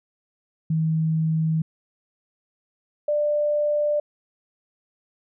sine tone pair in turn, 159.6 / 592.7 Hz, D#3 / D5, +44 / +16 cents, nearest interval octave + major seventh, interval 2272 cents, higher second, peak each -19 dBFS, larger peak neither, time 0.7-1.62 / 3.08-4 s, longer neither, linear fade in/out 5 ms, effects none

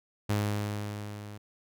sawtooth tone with level ramp, 103.83 Hz, G#2, in tune, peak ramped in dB -21 to -38 dBFS, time 0.29-1.38 s, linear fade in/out 10 ms, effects none

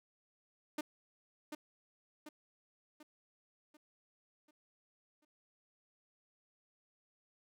sawtooth tone with echo, 302.2 Hz, D4, 50 cents sharp, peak -32 dBFS, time 0.78-0.81 s, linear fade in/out 5 ms, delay 740 ms, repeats 6, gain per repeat -6 dB, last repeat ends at 5.25 s, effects none

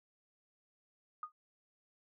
sine tone with exponential decay, 1232 Hz, D#6, 17 cents flat, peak -35 dBFS, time 1.23-1.32 s, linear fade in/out 2 ms, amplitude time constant 19 ms, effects none

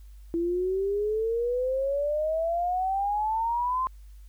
sine exponential sweep, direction up, 333.3 to 1051 Hz, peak -24 dBFS, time 0.34-3.87 s, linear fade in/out 0 ms, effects added 50 Hz sine -44 dBFS peak until 4.28 s + white hiss -66 dBFS RMS until 4.28 s

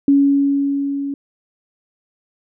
sine tone with level ramp, 279.8 Hz, C#4, 16 cents sharp, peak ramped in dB -8 to -21 dBFS, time 0.08-1.14 s, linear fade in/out 2 ms, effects none

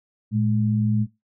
sine tone pair together, 113.2 / 211 Hz, A2 / G#3, +50 / +28 cents, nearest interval major seventh, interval 1078 cents, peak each -21 dBFS, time 0.31-1.07 s, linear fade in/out 50 ms, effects noise-tail reverb RT60 0.2 s tail -18 dB re dry

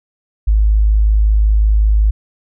sine tone, 52.7 Hz, G#1, 26 cents sharp, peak -8 dBFS, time 0.47-2.11 s, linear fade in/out 10 ms, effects none

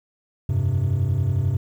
triangle chord, F suspended second, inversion none, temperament equal with one note detuned, 86.8 / 98 / 130.81 Hz, F2 / G2 / C3, -10 / 0 / 0 cents, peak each -24 / -19 / -20 dBFS, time 0.49-1.57 s, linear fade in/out 5 ms, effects tanh soft clip ceiling -11 dBFS + 9-bit

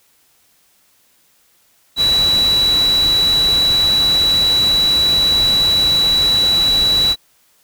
sine tone in noise, 3931 Hz, B7, 9 cents flat, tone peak -11 dBFS, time 1.96-7.16 s, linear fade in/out 50 ms, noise pink, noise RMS -25 dBFS, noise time 1.96-7.16 s, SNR +11 dB, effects white hiss -56 dBFS RMS until 7.63 s

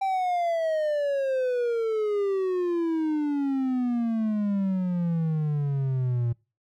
triangle exponential sweep, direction down, 784 to 116.54 Hz, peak -21 dBFS, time 0.01-6.33 s, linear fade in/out 10 ms, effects noise-tail reverb RT60 0.3 s tail -24 dB re dry

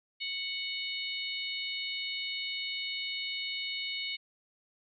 harmonic tone with a mistuned harmonic, 740 Hz, F#5, in tune, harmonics 3 / 4 / 5 / 6, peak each -38 / -39 / -40 / -41 dBFS, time 0.2-4.17 s, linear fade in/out 20 ms, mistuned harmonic 6, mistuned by -54 cents, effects none

